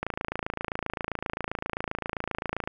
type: click train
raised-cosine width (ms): 0.5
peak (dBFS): -14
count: 74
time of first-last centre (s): 0.03-2.675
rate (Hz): 27.6
effects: none